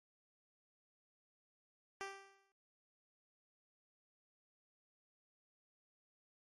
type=tone with exponential decay; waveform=10% pulse; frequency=392 Hz; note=G4; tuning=in tune; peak=-32 dBFS; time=2.01-2.52 s; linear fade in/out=0 ms; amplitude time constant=110 ms; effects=low-pass 7000 Hz 12 dB/octave + MP3 64 kbps